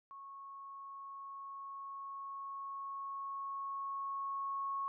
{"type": "tone with level ramp", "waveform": "sine", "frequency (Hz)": 1100, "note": "C#6", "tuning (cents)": -14, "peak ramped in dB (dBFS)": [-48, -35], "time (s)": [0.11, 4.88], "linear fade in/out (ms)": 0, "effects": []}